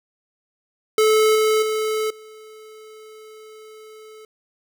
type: tone with level steps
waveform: square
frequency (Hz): 433.9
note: A4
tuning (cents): -24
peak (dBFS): -14 / -16 / -21 / -41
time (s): 0.98-4.25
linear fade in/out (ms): 2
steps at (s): 1.35 / 1.62 / 2.1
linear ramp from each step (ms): 5
effects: none